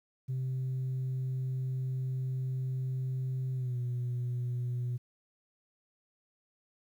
sine tone with pitch glide, 130 to 122.85 Hz, C3 to B2, -11 to -9 cents, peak -29 dBFS, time 0.28-4.98 s, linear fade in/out 20 ms, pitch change -98 cents, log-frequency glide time 3.54-3.77 s, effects tanh soft clip ceiling -29 dBFS + 11-bit

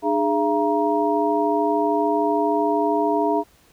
sine tone cluster, 300.4 / 413.5 / 680 / 943 Hz, D4 / G#4 / F5 / A#5, +39 / -8 / -46 / +20 cents, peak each -23 dBFS, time 0.02-3.44 s, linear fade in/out 50 ms, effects pink hiss -56 dBFS RMS until 3.72 s

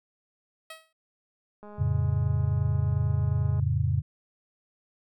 10% pulse tone with exponential decay, 641 Hz, E5, 49 cents flat, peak -29 dBFS, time 0.7-0.93 s, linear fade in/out 5 ms, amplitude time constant 49 ms
click train, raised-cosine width 1 ms, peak -33 dBFS, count 410, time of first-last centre 1.63-3.596 s, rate 208 Hz
sine chord, F augmented, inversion none, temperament equal, 87.31 / 110 / 138.59 Hz, F2 / A2 / C#3, 0 / 0 / 0 cents, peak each -27 dBFS, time 1.78-4.02 s, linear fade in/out 20 ms
effects none

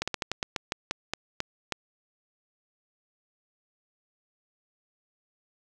slowing click train, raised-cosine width 0.2 ms, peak -11 dBFS, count 12, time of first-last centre 0.02-1.723 s, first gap 56 ms, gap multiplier 1.19, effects none

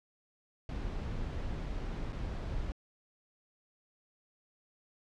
brown noise with dropouts, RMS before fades -37 dBFS, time 0.69-2.72 s, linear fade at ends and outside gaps 1 ms, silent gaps 2.124-2.129 s, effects low-pass 5000 Hz 12 dB/octave

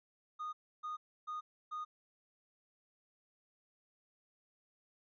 triangle tone bursts, 1233 Hz, D#6, 16 cents flat, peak -36 dBFS, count 4, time 0.39-1.85 s, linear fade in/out 20 ms, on 140 ms, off 300 ms, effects tanh soft clip ceiling -34 dBFS + resampled to 16000 Hz

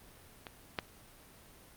clicks, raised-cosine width 0.3 ms, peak -27 / -16 dBFS, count 2, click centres 0.468 / 0.788 s, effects pink hiss -57 dBFS RMS until 1.76 s + Opus 32 kbps

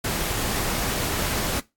pink noise, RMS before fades -26 dBFS, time 0.04-1.6 s, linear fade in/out 5 ms, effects noise-tail reverb RT60 0.2 s tail -18 dB re dry + AAC 64 kbps

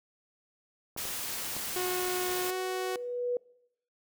clicks, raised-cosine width 1 ms, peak -27 dBFS, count 3, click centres 0.964 / 1.054 / 1.566 s
white noise, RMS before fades -36 dBFS, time 0.97-2.51 s, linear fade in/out 10 ms
sine tone with exponential growth, 489 Hz, B4, 17 cents flat, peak -26 dBFS, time 1.76-3.37 s, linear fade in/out 2 ms, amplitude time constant 350 ms
sawtooth tone with pitch glide, 364.1 to 371.8 Hz, F#4 to F#4, -28 to +8 cents, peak -27 dBFS, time 1.76-2.96 s, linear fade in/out 2 ms, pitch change +36 cents, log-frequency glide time 2.46-2.54 s
effects noise-tail reverb RT60 0.8 s tail -24 dB re dry

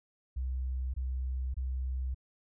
sine tone bursts, 64.3 Hz, C2, 30 cents flat, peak -31 dBFS, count 3, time 0.36-2.146 s, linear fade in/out 10 ms, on 580 ms, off 23 ms, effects none

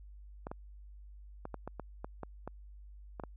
clicks, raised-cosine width 1 ms, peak -26 dBFS, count 11, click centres 0.469 / 0.515 / 1.454 / 1.543 / 1.676 / 1.797 / 2.045 / 2.233 / 2.476 / 3.198 / 3.237 s, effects added 50 Hz sine -49 dBFS peak until 3.36 s

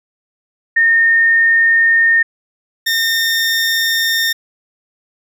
sine / 20% pulse tone pair in turn, 1830 / 1821.6 Hz, A#6 / A#6, -32 / -40 cents, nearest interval unison, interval 8 cents, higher first, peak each -8 dBFS, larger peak neither, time 0.76-2.23 / 2.86-4.33 s, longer neither, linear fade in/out 10 ms, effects none

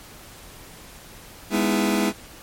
sawtooth chord, E major seventh, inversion first, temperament just, 206 / 247.2 / 309 / 329.6 Hz, G#3 / B3 / D#4 / E4, -14 / +2 / -12 / 0 cents, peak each -18 / -22 / -23 / -21 dBFS, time 1.5-2.13 s, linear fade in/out 50 ms, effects pink hiss -44 dBFS RMS until 2.42 s + MP3 64 kbps

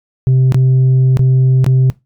sine tone with dropouts, 130 Hz, C3, 11 cents flat, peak -4 dBFS, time 0.27-1.9 s, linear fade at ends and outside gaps 0 ms, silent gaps 0.522-0.545 / 1.171-1.193 / 1.644-1.664 s, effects noise-tail reverb RT60 0.2 s tail -22 dB re dry + tanh soft clip ceiling -6 dBFS

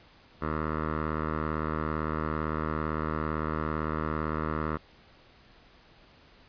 10% pulse tone with low-pass filter, 77.78 Hz, D#2, in tune, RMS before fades -31 dBFS, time 0.41-4.78 s, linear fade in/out 20 ms, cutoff 1400 Hz, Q 3.6, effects pink hiss -57 dBFS RMS until 6.48 s + resampled to 11025 Hz

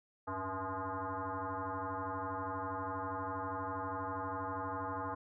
sine tone with frequency modulation, 101.2 Hz, G#2, 44 cents flat, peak -36 dBFS, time 0.27-5.15 s, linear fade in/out 10 ms, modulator 190 Hz, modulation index 6.5, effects none

